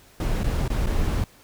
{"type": "noise with dropouts", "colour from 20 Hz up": "brown", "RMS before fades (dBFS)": -23, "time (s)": [0.2, 1.24], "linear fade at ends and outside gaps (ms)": 2, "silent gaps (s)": [[0.434, 0.442], [0.68, 0.701], [0.861, 0.868]], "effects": ["pink hiss -53 dBFS RMS until 1.43 s"]}